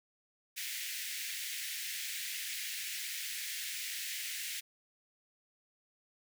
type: high-pass noise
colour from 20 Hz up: pink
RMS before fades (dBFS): -40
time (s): 0.56-4.61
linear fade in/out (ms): 20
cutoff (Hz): 1800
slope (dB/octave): 48
effects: none